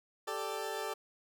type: chord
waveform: 20% pulse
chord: G suspended second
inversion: none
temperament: equal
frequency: 392 / 440 / 587.3 Hz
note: G4 / A4 / D5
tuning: 0 / 0 / 0 cents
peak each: -36 / -34 / -37 dBFS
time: 0.27-0.94 s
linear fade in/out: 10 ms
effects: none